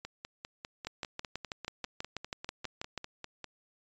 two click trains, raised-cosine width 0.2 ms, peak -23 / -19 dBFS, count 18 / 14, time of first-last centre 0.05-3.443 / 0.87-2.977 s, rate 5.01 / 6.17 Hz, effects resampled to 16000 Hz

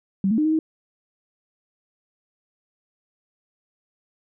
sine tone with pitch steps, 193.5 / 221.9 / 304.8 / 313.2 / 316.7 Hz, G3 / A3 / D#4 / D#4 / D#4, -22 / +15 / -36 / +11 / +31 cents, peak -17 dBFS, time 0.24-0.59 s, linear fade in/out 2 ms, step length 70 ms, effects none

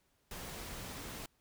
pink noise, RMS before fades -45 dBFS, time 0.31-1.26 s, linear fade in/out 2 ms, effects pink hiss -75 dBFS RMS until 1.4 s

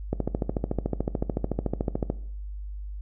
click train, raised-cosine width 2 ms, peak -12 dBFS, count 28, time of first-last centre 0.13-2.101 s, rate 13.7 Hz, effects noise-tail reverb RT60 0.6 s tail -18 dB re dry + added 50 Hz sine -33 dBFS peak until 3.01 s

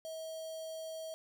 square tone with notch filter, 642 Hz, E5, 46 cents flat, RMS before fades -43 dBFS, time 0.05-1.14 s, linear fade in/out 0 ms, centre 1900 Hz, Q 2, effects none

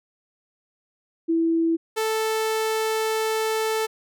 sine / sawtooth tone pair in turn, 329.6 / 440 Hz, E4 / A4, 0 / 0 cents, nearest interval perfect fourth, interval 500 cents, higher second, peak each -18 dBFS, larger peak neither, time 1.28-1.77 / 1.96-3.87 s, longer second, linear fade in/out 20 ms, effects none

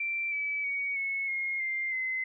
sine tone with pitch steps, 2349 / 2297 / 2246 / 2195 / 2147 / 2099 / 2052 Hz, D7 / D7 / C#7 / C#7 / C7 / C7 / C7, 0 / -39 / +22 / -18 / +44 / +5 / -34 cents, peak -29 dBFS, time 0-2.24 s, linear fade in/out 5 ms, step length 320 ms, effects none

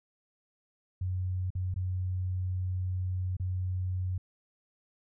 sine tone with dropouts, 92 Hz, F#2, 9 cents flat, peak -29 dBFS, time 1.01-4.18 s, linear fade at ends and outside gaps 5 ms, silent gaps 1.504-1.551 / 1.742-1.76 / 3.368-3.398 s, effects none

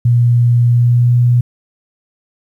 sine tone with pitch glide, 120 to 121.75 Hz, B2 to B2, -49 to -24 cents, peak -7 dBFS, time 0.05-1.41 s, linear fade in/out 5 ms, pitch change +25 cents, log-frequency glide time 0.69-1.14 s, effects 8-bit

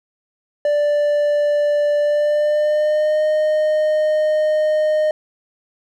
triangle tone with pitch glide, 587.3 to 614.7 Hz, D5 to D#5, 0 to -21 cents, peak -12 dBFS, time 0.65-5.11 s, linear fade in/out 2 ms, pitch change +79 cents, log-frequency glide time 1.99-3.24 s, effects none

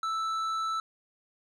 sine tone with tanh clipping, 1318.5 Hz, E6, in tune, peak -30 dBFS, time 0.03-0.8 s, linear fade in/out 2 ms, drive 9 dB, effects none

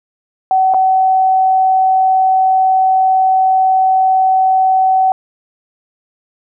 sine tone with dropouts, 757 Hz, F#5, 39 cents sharp, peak -8 dBFS, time 0.51-5.12 s, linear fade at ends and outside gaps 1 ms, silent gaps 0.738-0.744 s, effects none

